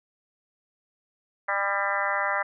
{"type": "harmonic tone with a mistuned harmonic", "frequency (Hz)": 199.5, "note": "G3", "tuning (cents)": 31, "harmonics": [3, 4, 5, 6, 7, 8, 9, 10], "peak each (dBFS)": [-32, -32, -32, -32, -32, -32, -32, -32], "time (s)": [1.48, 2.43], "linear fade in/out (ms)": 10, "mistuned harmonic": 7, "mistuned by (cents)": -33, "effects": []}